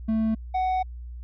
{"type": "tone pair in turn", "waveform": "triangle", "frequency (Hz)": [221, 745.2], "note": ["A3", "F#5"], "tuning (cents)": [8, 12], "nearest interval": "octave + major sixth", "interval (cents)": 2104, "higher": "second", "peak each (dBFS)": [-19, -20], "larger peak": "first", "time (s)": [[0.08, 0.35], [0.54, 0.83]], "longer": "second", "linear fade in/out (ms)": 10, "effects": ["added 60 Hz sine -35 dBFS peak until 1.23 s", "resampled to 11025 Hz"]}